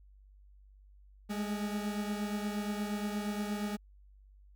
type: beating tone pair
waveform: 40% pulse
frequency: 205.9 / 214.4 Hz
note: G#3 / A3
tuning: -15 / -45 cents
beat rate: 8.5 Hz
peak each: -33 / -39 dBFS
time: 1.29-3.77 s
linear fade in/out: 20 ms
effects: added 49 Hz sine -55 dBFS peak until 4.55 s + MP3 96 kbps